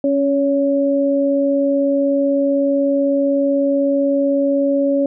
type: tone pair together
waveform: sine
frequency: 277.2 / 561.2 Hz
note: C#4 / C#5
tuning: 0 / +21 cents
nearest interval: octave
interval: 1221 cents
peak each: -16 dBFS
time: 0.04-5.06 s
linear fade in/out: 2 ms
effects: none